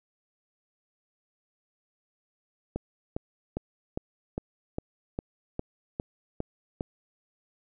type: click train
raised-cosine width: 2 ms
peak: -17 dBFS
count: 11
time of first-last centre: 2.76-6.809 s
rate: 2.47 Hz
effects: none